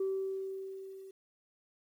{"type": "tone with level ramp", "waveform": "sine", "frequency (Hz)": 384.8, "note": "G4", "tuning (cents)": -32, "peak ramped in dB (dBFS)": [-28, -47], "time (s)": [0, 1.11], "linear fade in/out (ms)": 5, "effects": ["tanh soft clip ceiling -27 dBFS", "11-bit"]}